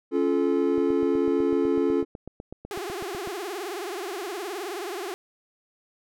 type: chord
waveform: triangle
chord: Db augmented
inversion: none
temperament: just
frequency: 277.2 / 346.5 / 433.1 Hz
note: Db4 / F4 / A4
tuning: 0 / -14 / -27 cents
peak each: -23 dBFS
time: 0.11-2.05 s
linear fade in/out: 50 ms
type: click train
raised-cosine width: 2 ms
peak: -24 dBFS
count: 21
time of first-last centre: 0.78-3.274 s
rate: 8.02 Hz
type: tone with vibrato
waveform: sawtooth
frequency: 379.4 Hz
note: F#4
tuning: 43 cents sharp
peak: -27 dBFS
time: 2.71-5.14 s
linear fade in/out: 0 ms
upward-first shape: triangle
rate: 19 Hz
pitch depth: 230 cents each way
effects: none